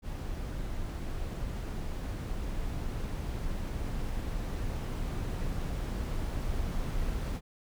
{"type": "noise with level ramp", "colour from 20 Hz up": "brown", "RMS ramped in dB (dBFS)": [-36, -32], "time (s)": [0.02, 7.41], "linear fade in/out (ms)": 50, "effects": []}